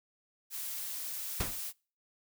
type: noise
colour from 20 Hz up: blue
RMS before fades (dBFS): -39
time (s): 0.5-1.73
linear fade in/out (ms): 50
type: noise with exponential decay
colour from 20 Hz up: pink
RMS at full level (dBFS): -29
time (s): 1.4-1.62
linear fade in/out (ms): 5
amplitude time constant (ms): 47
effects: noise-tail reverb RT60 0.4 s tail -26 dB re dry